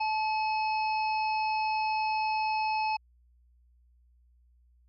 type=harmonic tone with a mistuned harmonic; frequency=868 Hz; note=A5; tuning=24 cents flat; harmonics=1 / 3 / 5 / 6; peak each=-27 / -35 / -44 / -45 dBFS; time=0-2.97 s; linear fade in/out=10 ms; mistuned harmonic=3; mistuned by=-30 cents; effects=added 60 Hz sine -60 dBFS peak until 4.88 s